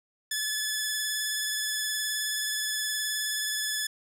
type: tone with vibrato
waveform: 10% pulse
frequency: 1723 Hz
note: A6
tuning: 37 cents flat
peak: -19 dBFS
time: 0.31-3.87 s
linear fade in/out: 5 ms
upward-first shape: sine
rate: 19 Hz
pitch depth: 19 cents each way
effects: none